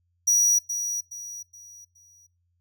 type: tone with echo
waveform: square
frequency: 5800 Hz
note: F#8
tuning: 35 cents flat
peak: -17 dBFS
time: 0.27-0.59 s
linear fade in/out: 10 ms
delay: 420 ms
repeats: 4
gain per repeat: -9 dB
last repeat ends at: 2.27 s
effects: noise-tail reverb RT60 0.3 s tail -26 dB re dry + added 87 Hz sine -68 dBFS peak until 2.6 s